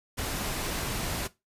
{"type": "noise", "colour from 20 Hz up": "pink", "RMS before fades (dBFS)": -32, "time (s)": [0.17, 1.28], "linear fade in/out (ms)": 20, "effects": ["noise-tail reverb RT60 0.2 s tail -17 dB re dry", "resampled to 32000 Hz"]}